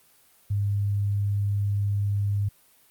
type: tone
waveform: sine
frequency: 101.3 Hz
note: G#2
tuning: 43 cents flat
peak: -22 dBFS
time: 0.5-2.49 s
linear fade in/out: 10 ms
effects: white hiss -59 dBFS RMS until 2.9 s + Opus 32 kbps